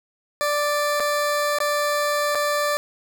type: tone with dropouts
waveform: 20% pulse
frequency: 587.3 Hz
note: D5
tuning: in tune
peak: -15 dBFS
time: 0.41-2.77 s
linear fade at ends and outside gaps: 0 ms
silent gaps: 0.999-1.003 / 1.586-1.603 / 2.349-2.354 s
effects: none